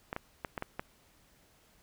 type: clicks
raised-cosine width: 0.5 ms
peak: -20 dBFS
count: 6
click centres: 0.129 / 0.164 / 0.448 / 0.578 / 0.624 / 0.795 s
effects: pink hiss -65 dBFS RMS until 1.82 s